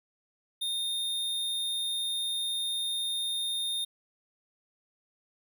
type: tone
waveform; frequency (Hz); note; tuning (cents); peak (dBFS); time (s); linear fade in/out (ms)
square; 3658; A#7; -33; -30; 0.61-3.85; 10
effects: none